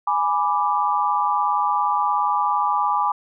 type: chord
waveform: sine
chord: G# diminished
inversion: none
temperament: equal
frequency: 830.6 / 987.8 / 1174.7 Hz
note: G#5 / B5 / D6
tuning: 0 / 0 / 0 cents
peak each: -22 dBFS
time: 0.07-3.12 s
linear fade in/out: 5 ms
effects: none